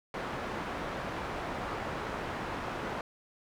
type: low-pass noise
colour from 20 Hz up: white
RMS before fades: -37 dBFS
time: 0.14-3.01 s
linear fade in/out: 2 ms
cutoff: 1200 Hz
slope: 12 dB/octave
effects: none